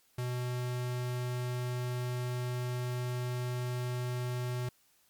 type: tone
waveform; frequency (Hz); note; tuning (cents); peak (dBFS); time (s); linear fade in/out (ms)
square; 124; B2; +7; -33; 0.18-4.69; 5
effects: white hiss -68 dBFS RMS until 5.09 s + MP3 96 kbps